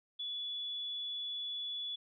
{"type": "tone", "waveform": "sine", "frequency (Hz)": 3425, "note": "A7", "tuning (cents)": -47, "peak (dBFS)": -37, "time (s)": [0.19, 1.96], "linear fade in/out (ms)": 10, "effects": []}